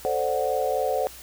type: chord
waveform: sine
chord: D dominant seventh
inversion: second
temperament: equal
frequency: 440 / 523.3 / 587.3 / 740 Hz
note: A4 / C5 / D5 / F#5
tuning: 0 / 0 / 0 / 0 cents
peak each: -29 / -26 / -29 / -27 dBFS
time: 0.05-1.07 s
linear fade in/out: 0 ms
effects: added 60 Hz sine -50 dBFS peak until 1.22 s + white hiss -44 dBFS RMS until 1.22 s